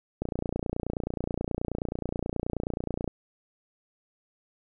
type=click train; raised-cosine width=2 ms; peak=-16 dBFS; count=85; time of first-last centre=0.22-3.077 s; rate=29.4 Hz; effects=none